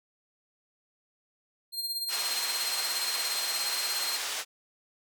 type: tone with tremolo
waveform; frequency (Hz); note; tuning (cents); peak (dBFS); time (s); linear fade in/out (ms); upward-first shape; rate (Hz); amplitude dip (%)
sawtooth; 4200; C8; +6; -26; 1.72-4.2; 50; sine; 17; 55
type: band-pass noise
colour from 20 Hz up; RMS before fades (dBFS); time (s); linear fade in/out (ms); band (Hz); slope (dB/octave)
white; -34; 2.08-4.45; 50; 620 to 7000; 12
effects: none